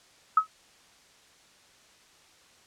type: tone with exponential decay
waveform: sine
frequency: 1281 Hz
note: E6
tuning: 50 cents flat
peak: -13 dBFS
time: 0.37-0.47 s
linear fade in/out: 5 ms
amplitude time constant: 20 ms
effects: white hiss -58 dBFS RMS until 2.66 s + low-pass 7000 Hz 12 dB/octave